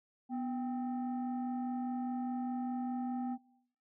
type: tone pair together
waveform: sine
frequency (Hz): 247.2 / 786.5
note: B3 / G5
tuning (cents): +2 / +6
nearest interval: octave + minor sixth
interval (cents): 2004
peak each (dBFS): -33 / -39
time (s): 0.29-3.38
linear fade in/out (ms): 50
effects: noise-tail reverb RT60 0.7 s tail -22 dB re dry + tanh soft clip ceiling -31 dBFS